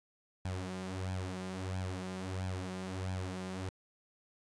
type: tone with flanger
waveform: sawtooth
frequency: 93.2 Hz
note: F#2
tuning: 13 cents sharp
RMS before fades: -39 dBFS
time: 0.45-3.69 s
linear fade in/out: 0 ms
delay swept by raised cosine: 1.2 to 5.8 ms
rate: 1.5 Hz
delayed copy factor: +0.7
effects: resampled to 22050 Hz